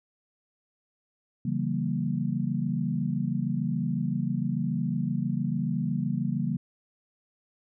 sine chord, C# diminished seventh, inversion none, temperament equal with one note detuned, 138.59 / 164.81 / 192.08 / 233.1 Hz, C#3 / E3 / G3 / Bb3, 0 / 0 / -35 / 0 cents, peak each -31 dBFS, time 1.45-6.57 s, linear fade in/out 5 ms, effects none

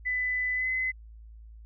sine tone with pitch glide, 2000 to 2034 Hz, B6 to C7, +21 to -50 cents, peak -26 dBFS, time 0.05-0.92 s, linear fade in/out 20 ms, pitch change +29 cents, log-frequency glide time 0.55-0.68 s, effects added 55 Hz sine -45 dBFS peak until 1.65 s

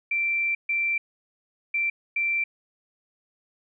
sine tone bursts at uneven times, 2349 Hz, D7, in tune, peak -22 dBFS, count 4, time 0.11-0.55 / 0.69-0.98 / 1.74-1.9 / 2.16-2.44 s, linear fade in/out 5 ms, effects none

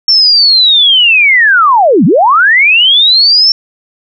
sine linear two-way sweep, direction down then up, 5450 to 145.5 to 5450 Hz, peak -3 dBFS, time 0.08-3.52 s, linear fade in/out 2 ms, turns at 2.05 s, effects none

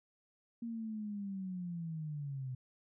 sine linear sweep, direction down, 234.7 to 126 Hz, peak -38 dBFS, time 0.62-2.55 s, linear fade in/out 5 ms, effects none

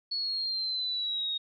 sine linear sweep, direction down, 4397 to 3727 Hz, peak -29 dBFS, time 0.11-1.38 s, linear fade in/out 10 ms, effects none

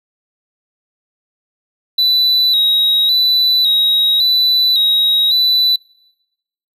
triangle tone with vibrato, 3893 Hz, B7, 26 cents flat, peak -9 dBFS, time 1.98-5.76 s, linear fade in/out 5 ms, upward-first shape square, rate 0.9 Hz, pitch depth 39 cents each way, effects noise-tail reverb RT60 1.0 s tail -24 dB re dry

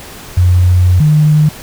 sine tone pair in turn, 90.1 / 151.97 Hz, F#2 / D#3, -45 / -40 cents, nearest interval major sixth, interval 905 cents, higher second, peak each -5 dBFS, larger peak neither, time 0.37-1 / 1-1.49 s, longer first, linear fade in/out 5 ms, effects pink hiss -31 dBFS RMS until 1.62 s

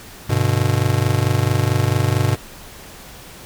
square chord, G major, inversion none, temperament just, 98 / 122.5 / 147 Hz, G2 / B2 / D3, 0 / -14 / +2 cents, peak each -20 / -19 / -24 dBFS, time 0.29-2.36 s, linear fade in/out 10 ms, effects pink hiss -39 dBFS RMS until 3.45 s

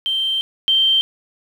sine tone pair in turn, 3136 / 3136 Hz, G7 / G7, 0 / 0 cents, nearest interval unison, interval 0 cents, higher neither, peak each -17 / -12 dBFS, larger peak second, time 0.06-0.41 / 0.68-1.01 s, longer first, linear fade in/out 0 ms, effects 7-bit

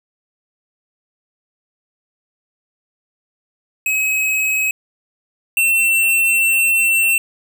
square tone pair in turn, 2553 / 2699 Hz, D#7 / E7, +44 / +40 cents, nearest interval minor second, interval 96 cents, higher second, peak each -16 / -13 dBFS, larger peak second, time 3.86-4.71 / 5.57-7.18 s, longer second, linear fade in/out 2 ms, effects none

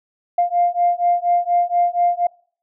sine beating tone pair, 698.5 / 702.7 Hz, F5 / F5, 0 / +10 cents, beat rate 4.2 Hz, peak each -17 dBFS, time 0.38-2.27 s, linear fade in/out 5 ms, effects noise-tail reverb RT60 0.5 s tail -26 dB re dry + tanh soft clip ceiling -7 dBFS

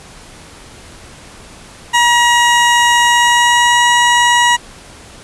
20% pulse tone with pitch glide, 955 to 961.6 Hz, A#5 to B5, +42 to -46 cents, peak -3 dBFS, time 1.93-4.57 s, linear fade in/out 20 ms, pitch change +12 cents, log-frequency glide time 3.02-3.86 s, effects pink hiss -37 dBFS RMS until 5.23 s + resampled to 24000 Hz

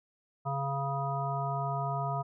harmonic tone, 138.59 Hz, C#3, in tune, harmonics 1 / 3 / 5 / 7 / 9, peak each -33 / -44 / -35 / -37 / -38 dBFS, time 0.45-2.23 s, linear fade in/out 20 ms, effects none

